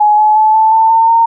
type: tone with pitch steps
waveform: sine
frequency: 841 / 853.2 / 865.6 / 878.2 / 891 / 904 / 917.1 Hz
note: G#5 / G#5 / A5 / A5 / A5 / A5 / A#5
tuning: +22 / +46 / -29 / -4 / +22 / +47 / -29 cents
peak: -5 dBFS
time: 0-1.26 s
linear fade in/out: 10 ms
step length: 180 ms
effects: none